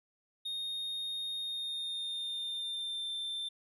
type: tone with pitch glide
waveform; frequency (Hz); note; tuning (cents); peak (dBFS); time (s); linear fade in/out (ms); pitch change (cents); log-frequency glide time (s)
triangle; 3700 to 3566; A#7 to A7; -14 to +22; -34; 0.45-3.49; 10; -64; 1.41-3.12
effects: none